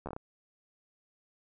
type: slowing click train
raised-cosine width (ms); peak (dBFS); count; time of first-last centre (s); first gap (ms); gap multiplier
1; -25; 6; 0.06-0.164; 12; 1.28
effects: none